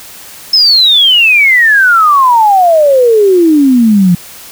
sine exponential sweep, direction down, 5274 to 171 Hz, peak -3 dBFS, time 0.53-4.15 s, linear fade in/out 5 ms, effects white hiss -31 dBFS RMS until 4.51 s

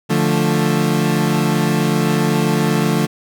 30% pulse chord, D minor, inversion none, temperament equal, 146.83 / 174.61 / 220 Hz, D3 / F3 / A3, 0 / 0 / 0 cents, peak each -16 dBFS, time 0.09-3.07 s, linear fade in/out 20 ms, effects none

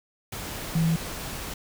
sine tone in noise, 163.8 Hz, E3, 11 cents flat, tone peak -20 dBFS, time 0.75-0.96 s, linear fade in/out 5 ms, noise pink, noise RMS -35 dBFS, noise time 0.32-1.54 s, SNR +12 dB, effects none

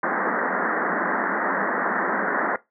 white band-pass noise, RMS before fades -24 dBFS, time 0.03-2.56 s, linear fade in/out 2 ms, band 180 to 1900 Hz, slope 96 dB/octave, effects noise-tail reverb RT60 0.2 s tail -19 dB re dry

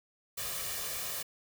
white noise with comb filter, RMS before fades -37 dBFS, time 0.37-1.23 s, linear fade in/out 10 ms, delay 1.7 ms, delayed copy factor +0.65, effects none

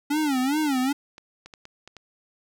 square tone with vibrato, 280.7 Hz, C#4, 22 cents sharp, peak -22 dBFS, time 0.1-0.93 s, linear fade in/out 10 ms, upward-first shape sine, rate 2.5 Hz, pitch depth 180 cents each way
clicks, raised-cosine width 0.2 ms, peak -26 dBFS, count 6, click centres 1.181 / 1.46 / 1.538 / 1.654 / 1.876 / 1.967 s
effects none

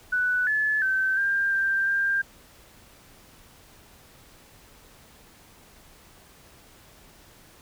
sine tone with pitch steps, 1487 / 1724 / 1542 / 1594 / 1579 / 1593 Hz, F#6 / A6 / G6 / G6 / G6 / G6, +8 / -36 / -29 / +28 / +12 / +27 cents, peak -21 dBFS, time 0.12-2.22 s, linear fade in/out 10 ms, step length 350 ms, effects pink hiss -53 dBFS RMS until 7.61 s

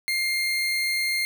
30% pulse tone, 2116 Hz, C7, 19 cents sharp, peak -20 dBFS, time 0.08-1.25 s, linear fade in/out 0 ms, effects none

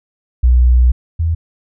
sine tone pair in turn, 61.5 / 82.09 Hz, B1 / E2, -7 / -7 cents, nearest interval perfect fourth, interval 500 cents, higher second, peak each -6 / -12 dBFS, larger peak first, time 0.43-0.92 / 1.19-1.35 s, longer first, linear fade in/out 10 ms, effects none

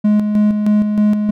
triangle tone with tremolo, 210 Hz, G#3, 19 cents sharp, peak -7 dBFS, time 0.04-1.31 s, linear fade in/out 10 ms, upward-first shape square, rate 3.2 Hz, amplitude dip 45%, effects none

